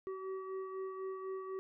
sine tone with frequency modulation, 380 Hz, F#4, 46 cents sharp, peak -39 dBFS, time 0.07-1.59 s, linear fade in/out 0 ms, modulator 764 Hz, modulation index 0.76, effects none

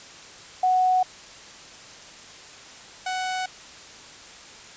sine / sawtooth tone pair in turn, 740 / 744.1 Hz, F#5 / F#5, 0 / +10 cents, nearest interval unison, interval 10 cents, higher second, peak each -17 / -22 dBFS, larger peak first, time 0.63-1.03 / 3.06-3.46 s, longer neither, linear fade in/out 5 ms, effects white hiss -44 dBFS RMS until 4.76 s + resampled to 16000 Hz

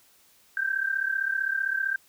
sine tone pair together, 1558 / 1593.5 Hz, G6 / G6, -11 / +28 cents, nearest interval unison, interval 39 cents, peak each -27 / -28 dBFS, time 0.57-1.96 s, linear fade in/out 2 ms, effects white hiss -60 dBFS RMS until 2.08 s

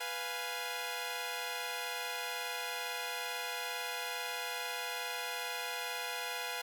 10% pulse chord, F diminished, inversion second, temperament equal, 493.9 / 698.5 / 830.6 Hz, Cb5 / F5 / Ab5, 0 / 0 / 0 cents, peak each -33 dBFS, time 0-6.62 s, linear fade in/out 10 ms, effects 11-bit

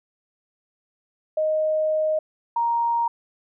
sine tone pair in turn, 622.3 / 935.6 Hz, D#5 / A#5, 0 / +6 cents, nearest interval perfect fifth, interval 706 cents, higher second, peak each -19 dBFS, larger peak neither, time 1.37-2.19 / 2.56-3.08 s, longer first, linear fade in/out 5 ms, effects none

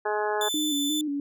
harmonic tone, 210.7 Hz, G#3, 25 cents sharp, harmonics 2 / 3 / 4 / 5 / 6 / 7 / 8, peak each -28 / -33 / -29 / -35 / -39 / -37 / -35 dBFS, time 0.05-0.49 s, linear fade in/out 10 ms
sawtooth tone, 3520 Hz, A7, in tune, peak -24 dBFS, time 0.41-1.01 s, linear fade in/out 2 ms
sine tone with vibrato, 293.7 Hz, D4, in tune, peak -26 dBFS, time 0.54-1.2 s, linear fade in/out 2 ms, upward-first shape square, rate 2.8 Hz, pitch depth 57 cents each way
effects none

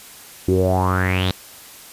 sawtooth tone with low-pass filter sweep, 92.5 Hz, F#2, in tune, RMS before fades -18 dBFS, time 0.48-1.31 s, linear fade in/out 0 ms, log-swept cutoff 330 to 4000 Hz, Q 7.3, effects white hiss -41 dBFS RMS until 1.92 s + resampled to 32000 Hz

